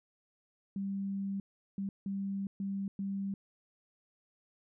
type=tone bursts at uneven times; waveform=sine; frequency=196.6 Hz; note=G3; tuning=5 cents sharp; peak=-33 dBFS; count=5; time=0.76-1.4 / 1.78-1.89 / 2.06-2.47 / 2.6-2.88 / 2.99-3.34 s; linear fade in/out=2 ms; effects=none